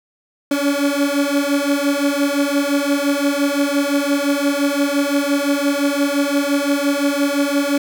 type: beating tone pair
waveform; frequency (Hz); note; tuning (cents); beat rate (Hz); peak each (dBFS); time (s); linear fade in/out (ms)
30% pulse; 280.8 / 286.6; C#4 / D4; +22 / -42; 5.8; -16; 0.51-7.78; 5
effects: none